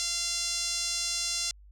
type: tone with band-pass filter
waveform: 5% pulse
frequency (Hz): 690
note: F5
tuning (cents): -21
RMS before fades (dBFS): -31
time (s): 0-1.51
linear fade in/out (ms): 0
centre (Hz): 5800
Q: 1.3
effects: added 50 Hz sine -50 dBFS peak until 1.71 s